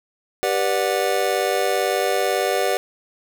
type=chord; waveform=square; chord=G major seventh; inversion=none; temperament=just; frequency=392 / 490 / 588 / 735 Hz; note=G4 / B4 / D5 / F#5; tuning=0 / -14 / +2 / -12 cents; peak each=-25 dBFS; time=0.43-2.77 s; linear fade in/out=0 ms; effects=none